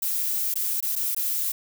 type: noise with dropouts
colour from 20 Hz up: violet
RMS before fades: -26 dBFS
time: 0.02-1.52 s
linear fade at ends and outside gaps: 5 ms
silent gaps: 0.541-0.556 / 0.805-0.825 / 0.955-0.961 / 1.148-1.164 s
effects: none